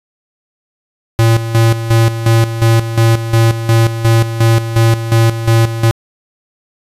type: tone with tremolo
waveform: square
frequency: 114.1 Hz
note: A#2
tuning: 37 cents flat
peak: -7 dBFS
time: 1.19-5.91 s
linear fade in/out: 0 ms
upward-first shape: square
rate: 2.8 Hz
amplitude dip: 70%
effects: resampled to 32000 Hz